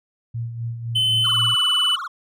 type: tone with tremolo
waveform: sine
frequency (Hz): 116.54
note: A#2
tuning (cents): 0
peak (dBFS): -23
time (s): 0.34-1.55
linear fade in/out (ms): 10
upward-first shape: sine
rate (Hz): 3.9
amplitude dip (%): 55
type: tone with pitch glide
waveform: triangle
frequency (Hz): 3046 to 2982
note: F#7 to F#7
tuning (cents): +50 to +13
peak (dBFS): -15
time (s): 0.95-1.96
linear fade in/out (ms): 10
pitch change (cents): -37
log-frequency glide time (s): 1.26-1.42
type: tone with vibrato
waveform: triangle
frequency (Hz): 1242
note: D#6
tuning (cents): -3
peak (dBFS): -25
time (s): 1.24-2.08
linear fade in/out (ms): 10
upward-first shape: sine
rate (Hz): 20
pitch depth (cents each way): 260
effects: none